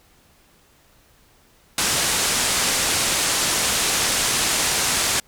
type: low-pass noise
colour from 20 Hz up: white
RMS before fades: -21 dBFS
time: 1.78-5.2 s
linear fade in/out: 2 ms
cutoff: 9600 Hz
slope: 24 dB/octave
effects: pink hiss -56 dBFS RMS until 5.27 s